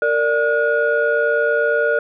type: tone cluster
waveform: sine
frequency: 460.2 / 589 / 1442 Hz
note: A#4 / D5 / F#6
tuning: -22 / +5 / -45 cents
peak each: -18 dBFS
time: 0.02-1.99 s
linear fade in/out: 2 ms
effects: tanh soft clip ceiling -7 dBFS